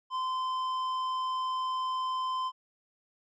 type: tone with tanh clipping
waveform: triangle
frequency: 1031 Hz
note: C6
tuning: 26 cents flat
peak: -31 dBFS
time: 0.1-2.52 s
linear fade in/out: 50 ms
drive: 13 dB
effects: none